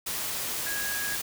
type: tone in noise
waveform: sine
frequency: 1653 Hz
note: G#6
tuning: 9 cents flat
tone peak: -32 dBFS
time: 0.66-1.16 s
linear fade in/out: 10 ms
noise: white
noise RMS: -32 dBFS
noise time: 0.06-1.22 s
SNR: -3 dB
effects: none